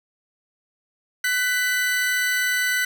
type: tone pair together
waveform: 40% pulse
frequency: 1499.5 / 1986 Hz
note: F#6 / B6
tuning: +23 / +9 cents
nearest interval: perfect fourth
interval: 486 cents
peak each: -22 dBFS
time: 1.24-2.85 s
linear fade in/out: 5 ms
effects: none